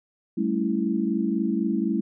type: chord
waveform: sine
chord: A dominant seventh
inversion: third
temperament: equal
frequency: 196 / 220 / 277.2 / 329.6 Hz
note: G3 / A3 / C#4 / E4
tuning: 0 / 0 / 0 / 0 cents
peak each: -27 / -26 / -30 / -27 dBFS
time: 0.37-2.01 s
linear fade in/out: 10 ms
effects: none